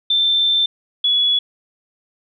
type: tone pair in turn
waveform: sine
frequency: 3557 / 3391 Hz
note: A7 / G#7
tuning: +18 / +35 cents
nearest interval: minor second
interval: 83 cents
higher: first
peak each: -13 dBFS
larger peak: neither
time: 0.1-0.66 / 1.04-1.39 s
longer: first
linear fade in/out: 5 ms
effects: none